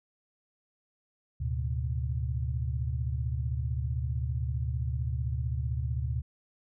sine tone cluster, 74.5 / 110.4 / 125.9 Hz, D2 / A2 / B2, +25 / +6 / +34 cents, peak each -31 / -35 / -33 dBFS, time 1.4-6.22 s, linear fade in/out 10 ms, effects none

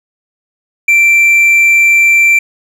triangle tone, 2349 Hz, D7, in tune, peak -3 dBFS, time 0.88-2.39 s, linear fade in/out 5 ms, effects none

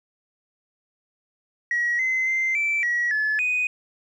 sine tone with pitch steps, 1911 / 2054 / 2081 / 2329 / 1918 / 1722 / 2491 Hz, A#6 / C7 / C7 / D7 / A#6 / A6 / D#7, +43 / -33 / -10 / -15 / +49 / -38 / +1 cents, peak -19 dBFS, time 1.71-3.67 s, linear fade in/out 2 ms, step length 280 ms, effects tanh soft clip ceiling -17 dBFS + 10-bit

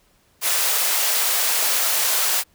white high-pass noise, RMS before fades -20 dBFS, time 0.41-2.44 s, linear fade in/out 50 ms, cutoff 480 Hz, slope 24 dB/octave, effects pink hiss -60 dBFS RMS until 2.54 s

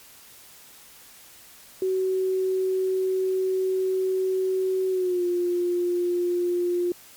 sine tone with pitch glide, 376.1 to 352.9 Hz, F#4 to F4, +28 to +18 cents, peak -21 dBFS, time 1.82-6.92 s, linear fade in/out 2 ms, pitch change -110 cents, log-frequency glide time 4.9-5.24 s, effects white hiss -49 dBFS RMS until 7.16 s + MP3 96 kbps

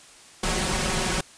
pink noise with comb filter, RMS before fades -25 dBFS, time 0.43-1.21 s, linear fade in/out 5 ms, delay 5.4 ms, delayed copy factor +0.7, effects white hiss -49 dBFS RMS until 1.37 s + resampled to 22050 Hz

